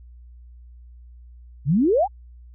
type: exponential sweep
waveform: sine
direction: up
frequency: 123.47 to 879 Hz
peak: -15 dBFS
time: 1.65-2.08 s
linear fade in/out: 50 ms
effects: added 60 Hz sine -42 dBFS peak until 2.54 s